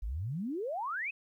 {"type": "exponential sweep", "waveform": "sine", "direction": "up", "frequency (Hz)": [46.04, 2637], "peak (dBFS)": -33, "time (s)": [0.02, 1.11], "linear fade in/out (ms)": 10, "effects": ["12-bit"]}